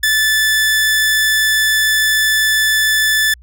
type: tone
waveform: sawtooth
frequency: 1747 Hz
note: A6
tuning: 13 cents flat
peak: -8 dBFS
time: 0.03-3.34 s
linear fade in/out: 5 ms
effects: added 60 Hz sine -39 dBFS peak until 3.42 s